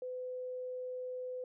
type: tone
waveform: sine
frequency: 505 Hz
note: B4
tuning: 39 cents sharp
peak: -38 dBFS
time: 0.02-1.44 s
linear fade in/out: 2 ms
effects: none